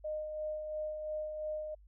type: tone with tremolo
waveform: sine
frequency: 614 Hz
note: D#5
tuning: 23 cents flat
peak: -34 dBFS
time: 0.04-1.75 s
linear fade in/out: 10 ms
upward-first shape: sine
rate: 2.9 Hz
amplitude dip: 40%
effects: added 50 Hz sine -56 dBFS peak until 1.87 s